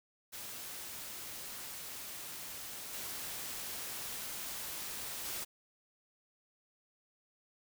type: noise with level steps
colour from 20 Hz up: white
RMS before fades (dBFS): -45 / -42 / -40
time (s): 0.32-5.45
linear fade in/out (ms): 20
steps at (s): 2.93 / 5.25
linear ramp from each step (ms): 5
effects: none